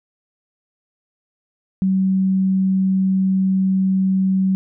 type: tone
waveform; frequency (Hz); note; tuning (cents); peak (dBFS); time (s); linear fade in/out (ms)
sine; 190; F#3; +46; -14; 1.82-4.55; 0
effects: none